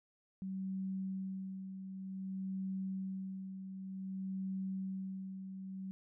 sine tone with tremolo, 190.6 Hz, G3, 48 cents flat, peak -36 dBFS, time 0.42-5.91 s, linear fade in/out 0 ms, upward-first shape sine, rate 0.54 Hz, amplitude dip 55%, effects none

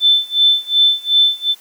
sine tone with tremolo, 3530 Hz, A7, 5 cents sharp, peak -7 dBFS, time 0-1.55 s, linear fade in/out 50 ms, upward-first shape sine, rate 2.7 Hz, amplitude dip 95%, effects white hiss -46 dBFS RMS until 1.6 s + high-pass 200 Hz 12 dB/octave

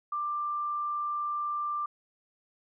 sine tone, 1184 Hz, D6, 14 cents sharp, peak -29 dBFS, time 0.12-1.86 s, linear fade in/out 5 ms, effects none

